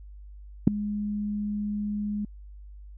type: tone with ADSR envelope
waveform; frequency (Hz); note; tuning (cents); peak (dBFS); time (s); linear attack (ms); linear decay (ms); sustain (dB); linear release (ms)
sine; 207.7; G#3; 0; -6; 0.67-2.25; 6; 3; -21; 4
effects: added 50 Hz sine -42 dBFS peak until 2.97 s